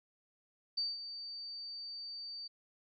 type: tone with ADSR envelope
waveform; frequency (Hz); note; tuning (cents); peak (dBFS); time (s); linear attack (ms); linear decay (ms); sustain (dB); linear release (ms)
sine; 4610; D8; -33; -31; 0.77-2.48; 10; 190; -11; 14
effects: none